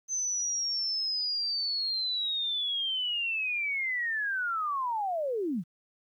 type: linear sweep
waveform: sine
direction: down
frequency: 6200 to 146.83 Hz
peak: -28 dBFS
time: 0.08-5.64 s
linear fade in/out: 50 ms
effects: 11-bit